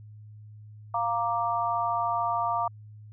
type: chord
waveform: sine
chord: Bb major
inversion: second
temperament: equal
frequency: 698.5 / 932.3 / 1174.7 Hz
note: F5 / Bb5 / D6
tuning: 0 / 0 / 0 cents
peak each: -29 dBFS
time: 0.94-2.68 s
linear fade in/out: 5 ms
effects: added 106 Hz sine -44 dBFS peak until 3.12 s